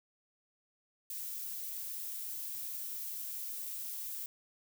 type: noise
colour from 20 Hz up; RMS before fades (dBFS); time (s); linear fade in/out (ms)
violet; -41; 1.1-4.26; 2
effects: none